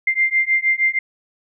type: beating tone pair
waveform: sine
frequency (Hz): 2093 / 2099.4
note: C7 / C7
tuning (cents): 0 / +5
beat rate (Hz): 6.4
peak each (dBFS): -18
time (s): 0.07-0.99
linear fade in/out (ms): 5
effects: none